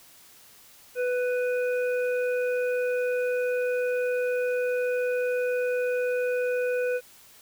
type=harmonic tone; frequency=496.2 Hz; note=B4; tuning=8 cents sharp; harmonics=1 / 3 / 5; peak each=-24 / -34 / -38 dBFS; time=0.95-7.01 s; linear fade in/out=50 ms; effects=white hiss -53 dBFS RMS until 7.41 s